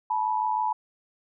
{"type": "tone pair together", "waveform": "sine", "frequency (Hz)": [868, 974.3], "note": ["A5", "B5"], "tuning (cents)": [-24, -24], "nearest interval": "major second", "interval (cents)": 200, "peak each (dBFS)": -26, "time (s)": [0.1, 0.73], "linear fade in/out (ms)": 5, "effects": []}